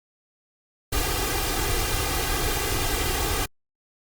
pink noise with comb filter, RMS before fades -25 dBFS, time 0.92-3.46 s, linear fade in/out 10 ms, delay 2.5 ms, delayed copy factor +0.8, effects Opus 48 kbps

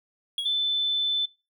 triangle tone with exponential decay, 3322 Hz, G#7, in tune, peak -22 dBFS, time 0.38-0.67 s, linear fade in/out 2 ms, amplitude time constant 63 ms
sine tone, 3520 Hz, A7, in tune, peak -22 dBFS, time 0.45-1.26 s, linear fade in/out 10 ms
effects noise-tail reverb RT60 0.3 s tail -24 dB re dry

